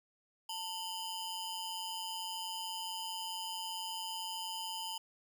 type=ring-modulated tone; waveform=sawtooth; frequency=1975.5 Hz; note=B6; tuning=in tune; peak=-32 dBFS; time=0.49-4.98 s; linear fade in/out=5 ms; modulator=1080 Hz; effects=none